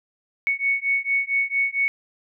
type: beating tone pair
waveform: sine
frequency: 2217 / 2221.4 Hz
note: C#7 / C#7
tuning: 0 / +3 cents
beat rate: 4.4 Hz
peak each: -23 dBFS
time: 0.47-1.88 s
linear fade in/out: 0 ms
effects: none